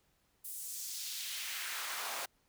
pink noise with high-pass filter sweep, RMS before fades -41 dBFS, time 0.44-2.26 s, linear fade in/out 10 ms, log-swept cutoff 11000 to 690 Hz, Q 1.3, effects pink hiss -74 dBFS RMS until 2.48 s

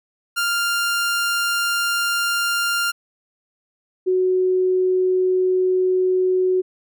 sawtooth / sine tone pair in turn, 1396.9 / 370 Hz, F6 / F#4, 0 / 0 cents, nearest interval octave + major seventh, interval 2300 cents, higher first, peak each -15 dBFS, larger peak neither, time 0.36-2.92 / 4.06-6.62 s, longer neither, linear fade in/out 20 ms, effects none

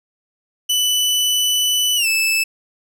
sawtooth tone with pitch glide, 2983 to 2627 Hz, F#7 to E7, +13 to -7 cents, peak -12 dBFS, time 0.69-2.44 s, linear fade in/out 10 ms, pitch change -220 cents, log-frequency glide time 1.96-2.07 s, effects none

